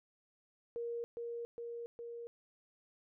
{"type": "tone with echo", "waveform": "sine", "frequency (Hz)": 470, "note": "A#4", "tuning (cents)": 14, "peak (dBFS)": -37, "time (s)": [0.76, 1.04], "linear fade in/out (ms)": 0, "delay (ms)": 410, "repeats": 3, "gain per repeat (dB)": -2, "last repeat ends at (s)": 2.27, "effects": []}